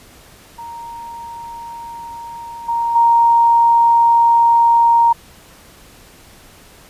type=tone with level steps; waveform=sine; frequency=932.3 Hz; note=A#5; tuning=in tune; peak=-28 / -15 / -8 dBFS; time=0.58-5.13 s; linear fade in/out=10 ms; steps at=2.68 / 2.95 s; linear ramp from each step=10 ms; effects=pink hiss -44 dBFS RMS until 6.89 s + resampled to 32000 Hz